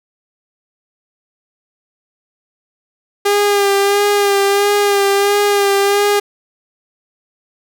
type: tone with vibrato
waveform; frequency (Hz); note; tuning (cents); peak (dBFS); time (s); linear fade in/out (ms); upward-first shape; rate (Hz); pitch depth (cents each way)
sawtooth; 403.3; G4; +49; -7; 3.25-6.2; 10; sine; 1.5; 29
effects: none